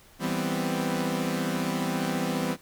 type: chord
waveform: sawtooth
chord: C major seventh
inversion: first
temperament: equal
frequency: 164.81 / 196 / 246.9 / 261.6 Hz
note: E3 / G3 / B3 / C4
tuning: 0 / 0 / 0 / 0 cents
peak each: -28 dBFS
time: 0.19-2.57 s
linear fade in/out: 50 ms
effects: pink hiss -55 dBFS RMS until 2.61 s